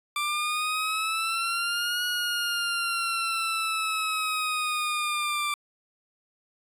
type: exponential two-way sweep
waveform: 20% pulse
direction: up then down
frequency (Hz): 1174.7 to 1454 to 1174.7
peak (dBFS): -21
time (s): 0.16-5.54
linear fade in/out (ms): 2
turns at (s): 2.05
effects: resampled to 32000 Hz